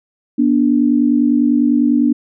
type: tone pair together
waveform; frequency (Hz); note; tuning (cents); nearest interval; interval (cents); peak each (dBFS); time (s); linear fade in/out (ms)
sine; 242.8 / 292.8; B3 / D4; -29 / -5; minor third; 324; -13; 0.38-2.13; 10
effects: none